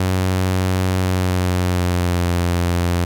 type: tone with pitch glide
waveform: sawtooth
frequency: 93 to 87.27 Hz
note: F#2 to F2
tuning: +9 to -1 cents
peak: -12 dBFS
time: 0-3.05 s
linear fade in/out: 5 ms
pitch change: -110 cents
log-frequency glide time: 0.97-2.33 s
effects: 9-bit